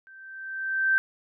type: tone with level ramp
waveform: sine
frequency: 1558 Hz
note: G6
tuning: 11 cents flat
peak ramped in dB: -47 to -17 dBFS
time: 0.07-0.98 s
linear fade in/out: 0 ms
effects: none